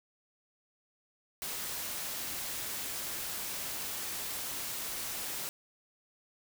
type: noise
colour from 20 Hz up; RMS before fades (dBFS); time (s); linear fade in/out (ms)
white; -38; 1.42-5.49; 0
effects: none